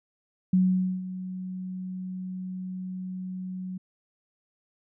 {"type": "tone with ADSR envelope", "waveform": "sine", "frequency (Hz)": 185, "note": "F#3", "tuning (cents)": 0, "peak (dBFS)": -17, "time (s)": [0.53, 3.78], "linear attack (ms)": 5, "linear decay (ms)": 480, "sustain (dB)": -15, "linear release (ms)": 9, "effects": []}